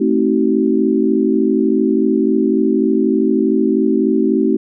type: chord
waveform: sine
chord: A diminished seventh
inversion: none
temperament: just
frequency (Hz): 220 / 264 / 316.8 / 380.2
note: A3 / C4 / Eb4 / Gb4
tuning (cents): 0 / +16 / +31 / +47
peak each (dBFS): -17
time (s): 0-4.57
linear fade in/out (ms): 10
effects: none